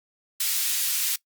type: high-pass noise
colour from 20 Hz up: white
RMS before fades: -25 dBFS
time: 0.4-1.16 s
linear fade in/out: 5 ms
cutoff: 2400 Hz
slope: 12 dB/octave
effects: noise-tail reverb RT60 0.1 s tail -21 dB re dry + Opus 48 kbps